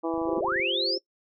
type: harmonic tone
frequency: 164.81 Hz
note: E3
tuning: in tune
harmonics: 2 / 3 / 4 / 5 / 6 / 7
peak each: -28 / -32 / -34 / -36 / -38 / -39 dBFS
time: 0.03-0.41 s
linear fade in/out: 20 ms
type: click train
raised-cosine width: 3 ms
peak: -34 dBFS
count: 13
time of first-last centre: 0.14-0.598 s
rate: 26.2 Hz
type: chord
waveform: sine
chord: F suspended second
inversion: none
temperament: equal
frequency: 349.2 / 392 / 523.3 Hz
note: F4 / G4 / C5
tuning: 0 / 0 / 0 cents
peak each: -33 dBFS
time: 0.27-0.98 s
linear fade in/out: 5 ms
type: linear sweep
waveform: sine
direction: up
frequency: 42.16 to 5460 Hz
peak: -25 dBFS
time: 0.36-0.99 s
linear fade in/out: 50 ms
effects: noise-tail reverb RT60 0.1 s tail -21 dB re dry